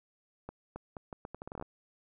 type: accelerating click train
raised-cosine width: 1 ms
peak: -27 dBFS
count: 14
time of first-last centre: 0.49-1.625 s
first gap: 270 ms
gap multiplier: 0.77
effects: none